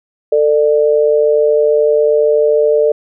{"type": "tone pair together", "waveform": "sine", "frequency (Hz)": [446.5, 596], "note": ["A4", "D5"], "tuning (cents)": [25, 25], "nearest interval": "perfect fourth", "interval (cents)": 500, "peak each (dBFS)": [-10, -12], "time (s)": [0.32, 2.92], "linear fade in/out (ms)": 5, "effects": []}